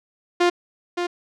sawtooth tone with echo, 351.4 Hz, F4, 11 cents sharp, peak -11 dBFS, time 0.4-0.5 s, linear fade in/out 10 ms, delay 570 ms, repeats 1, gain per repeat -7 dB, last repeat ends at 1.07 s, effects low-pass 5000 Hz 12 dB/octave

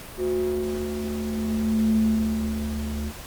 square tone with band-pass filter sweep, 73.42 Hz, D2, in tune, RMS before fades -25 dBFS, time 0.17-3.13 s, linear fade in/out 50 ms, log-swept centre 390 to 150 Hz, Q 6.4, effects pink hiss -40 dBFS RMS until 3.26 s + Opus 48 kbps

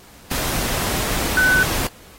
sine tone in noise, 1504 Hz, F#6, 28 cents sharp, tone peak -13 dBFS, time 1.37-1.63 s, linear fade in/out 2 ms, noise pink, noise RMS -23 dBFS, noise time 0.31-1.87 s, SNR +7 dB, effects pink hiss -46 dBFS RMS until 2.18 s + AAC 48 kbps

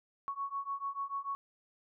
sine beating tone pair, 1107 / 1113.8 Hz, C#6 / C#6, -3 / +8 cents, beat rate 6.8 Hz, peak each -39 / -38 dBFS, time 0.28-1.35 s, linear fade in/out 0 ms, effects none

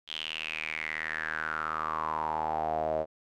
sawtooth tone with band-pass filter sweep, 78.6 Hz, D#2, 18 cents sharp, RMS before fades -33 dBFS, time 0.07-3.06 s, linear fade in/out 50 ms, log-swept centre 3300 to 590 Hz, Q 7.8, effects none

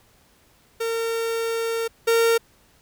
45% pulse tone pair in turn, 456.9 / 459.5 Hz, A#4 / A#4, -35 / -25 cents, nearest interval unison, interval 10 cents, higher second, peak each -23 / -16 dBFS, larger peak second, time 0.8-1.88 / 2.07-2.38 s, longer first, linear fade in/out 10 ms, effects pink hiss -58 dBFS RMS until 2.81 s

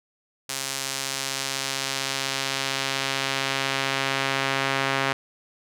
sawtooth tone with band-pass filter sweep, 135.7 Hz, C#3, 36 cents flat, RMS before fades -27 dBFS, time 0.49-5.13 s, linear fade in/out 5 ms, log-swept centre 7500 to 1900 Hz, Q 0.8, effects none

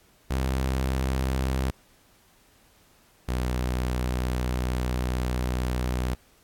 sawtooth tone pair in turn, 65.41 / 62.22 Hz, C2 / B1, 0 / +14 cents, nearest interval minor second, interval 86 cents, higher first, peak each -20 / -21 dBFS, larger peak first, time 0.3-1.71 / 3.28-6.15 s, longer second, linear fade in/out 10 ms, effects pink hiss -60 dBFS RMS until 6.43 s + AAC 64 kbps

